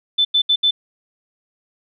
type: tone bursts at uneven times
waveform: sine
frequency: 3520 Hz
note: A7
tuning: in tune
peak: -12 dBFS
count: 4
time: 0.18-0.25 / 0.34-0.42 / 0.49-0.56 / 0.63-0.71 s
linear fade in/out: 10 ms
effects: none